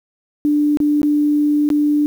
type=tone with dropouts; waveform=sine; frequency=295.4 Hz; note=D4; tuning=10 cents sharp; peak=-12 dBFS; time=0.45-2.06 s; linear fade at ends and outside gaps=0 ms; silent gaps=0.772-0.802 / 1.017-1.031 / 1.69-1.702 s; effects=7-bit